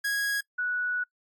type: tone pair in turn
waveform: 45% pulse / sine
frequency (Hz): 1653 / 1472.7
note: G#6 / F#6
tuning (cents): -9 / -9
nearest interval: major second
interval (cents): 200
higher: first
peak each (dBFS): -26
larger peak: neither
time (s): 0.04-0.41 / 0.58-1.04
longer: second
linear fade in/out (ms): 10
effects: noise-tail reverb RT60 0.1 s tail -24 dB re dry + AAC 64 kbps